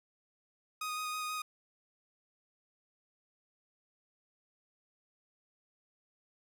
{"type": "tone with vibrato", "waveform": "sawtooth", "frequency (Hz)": 1244.5, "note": "D#6", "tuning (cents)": 0, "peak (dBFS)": -32, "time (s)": [0.81, 1.42], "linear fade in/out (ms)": 5, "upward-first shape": "square", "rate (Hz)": 6.2, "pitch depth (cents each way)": 9, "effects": []}